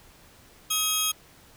15% pulse tone pair together, 1266 / 3259 Hz, D#6 / G#7, +30 / -33 cents, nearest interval octave + major third, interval 1637 cents, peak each -24 / -17 dBFS, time 0.7-1.12 s, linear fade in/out 10 ms, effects pink hiss -54 dBFS RMS until 1.56 s

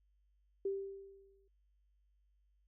sine tone with exponential decay, 392 Hz, G4, in tune, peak -32 dBFS, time 0.65-1.48 s, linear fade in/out 5 ms, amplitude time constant 180 ms, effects added 50 Hz sine -70 dBFS peak until 2.67 s

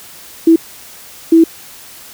sine tone bursts at uneven times, 328.2 Hz, E4, 8 cents flat, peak -3 dBFS, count 2, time 0.47-0.56 / 1.32-1.44 s, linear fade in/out 5 ms, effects white hiss -36 dBFS RMS until 2.13 s

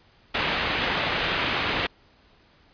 white low-pass noise, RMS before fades -26 dBFS, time 0.34-1.87 s, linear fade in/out 10 ms, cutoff 3300 Hz, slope 24 dB/octave, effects pink hiss -58 dBFS RMS until 2.73 s + resampled to 11025 Hz

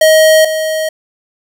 square tone pair in turn, 630 / 630 Hz, D#5 / D#5, +21 / +21 cents, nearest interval unison, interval 0 cents, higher neither, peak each -5 / -14 dBFS, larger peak first, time 0.01-0.45 / 0.45-0.89 s, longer neither, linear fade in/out 5 ms, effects none

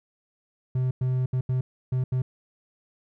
triangle tone bursts at uneven times, 128.1 Hz, C3, 36 cents flat, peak -20 dBFS, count 6, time 0.75-0.91 / 1.01-1.26 / 1.33-1.41 / 1.49-1.61 / 1.92-2.04 / 2.12-2.22 s, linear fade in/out 5 ms, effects none

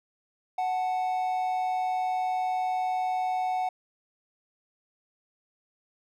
triangle tone pair together, 740 / 880 Hz, F#5 / A5, 0 / 0 cents, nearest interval minor third, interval 300 cents, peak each -24 / -34 dBFS, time 0.58-3.69 s, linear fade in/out 5 ms, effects none

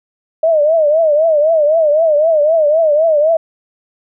sine tone with vibrato, 622.3 Hz, D#5, in tune, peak -8 dBFS, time 0.43-3.37 s, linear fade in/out 5 ms, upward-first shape triangle, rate 3.9 Hz, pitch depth 140 cents each way, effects none

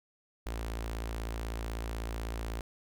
sawtooth tone with notch filter, 56.1 Hz, A1, 34 cents sharp, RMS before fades -37 dBFS, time 0.46-2.61 s, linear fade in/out 0 ms, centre 150 Hz, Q 0.96, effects none

